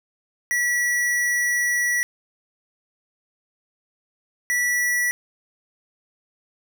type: tone pair in turn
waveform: square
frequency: 1942 / 1950.1 Hz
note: B6 / B6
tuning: -30 / -22 cents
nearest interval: unison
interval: 8 cents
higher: second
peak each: -20 dBFS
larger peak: neither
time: 0.51-2.03 / 4.5-5.11 s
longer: first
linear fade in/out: 0 ms
effects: none